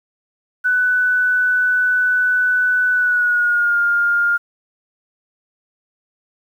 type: tone with pitch glide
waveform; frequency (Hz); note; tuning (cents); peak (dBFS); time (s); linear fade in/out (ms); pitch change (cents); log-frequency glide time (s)
sine; 1493 to 1410; F#6 to F6; +15 to +16; -13; 0.64-4.38; 20; -99; 2.92-3.79
effects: 8-bit